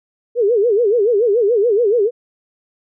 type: tone with vibrato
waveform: sine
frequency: 440 Hz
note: A4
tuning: in tune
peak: -11 dBFS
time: 0.35-2.11 s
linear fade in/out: 50 ms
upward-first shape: sine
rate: 7 Hz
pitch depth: 200 cents each way
effects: none